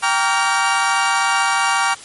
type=chord; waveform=30% pulse; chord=G minor seventh; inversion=none; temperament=equal with one note detuned; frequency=784 / 932.3 / 1145.2 / 1396.9 Hz; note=G5 / Bb5 / D6 / F6; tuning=0 / 0 / -44 / 0 cents; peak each=-18 dBFS; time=0.02-1.95 s; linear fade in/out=20 ms; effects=white hiss -38 dBFS RMS until 2.04 s + MP3 48 kbps